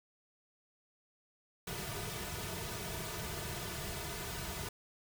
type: noise with comb filter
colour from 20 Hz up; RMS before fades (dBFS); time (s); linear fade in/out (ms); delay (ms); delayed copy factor
pink; -41; 1.67-4.69; 5; 3.7; -0.9
effects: none